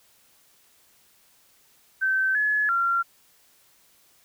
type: tone with pitch steps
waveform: sine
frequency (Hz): 1544 / 1703 / 1376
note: G6 / G#6 / F6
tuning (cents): -27 / +43 / -26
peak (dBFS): -20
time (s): 2.01-3.03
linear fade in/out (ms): 20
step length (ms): 340
effects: white hiss -60 dBFS RMS until 4.24 s